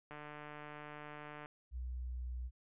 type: click train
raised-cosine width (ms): 0.5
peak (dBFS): -34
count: 202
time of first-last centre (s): 0.11-1.459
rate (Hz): 149
type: tone with pitch glide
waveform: sine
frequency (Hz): 62.1 to 61.6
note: B1 to B1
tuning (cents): +10 to -4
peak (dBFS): -39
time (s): 1.71-2.51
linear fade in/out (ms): 50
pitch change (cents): -14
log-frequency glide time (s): 1.96-2.31
effects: resampled to 8000 Hz